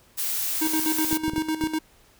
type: noise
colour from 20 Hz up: blue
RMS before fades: -27 dBFS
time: 0.17-1.18 s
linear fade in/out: 20 ms
type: tone with tremolo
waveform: square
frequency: 314.4 Hz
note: D#4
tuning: 18 cents sharp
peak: -23 dBFS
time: 0.61-1.79 s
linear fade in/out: 10 ms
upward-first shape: square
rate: 8 Hz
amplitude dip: 70%
type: clicks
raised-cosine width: 3 ms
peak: -18 dBFS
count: 5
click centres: 1.129 / 1.281 / 1.335 / 1.381 / 1.638 s
effects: pink hiss -57 dBFS RMS until 2.19 s